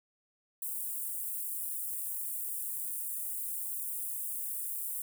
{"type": "high-pass noise", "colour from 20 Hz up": "white", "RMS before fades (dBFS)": -37, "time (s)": [0.62, 5.02], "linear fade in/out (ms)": 2, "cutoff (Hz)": 8500, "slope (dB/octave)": 48, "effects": []}